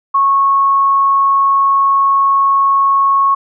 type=tone; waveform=sine; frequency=1100 Hz; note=C#6; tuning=14 cents flat; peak=-8 dBFS; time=0.14-3.35 s; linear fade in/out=10 ms; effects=none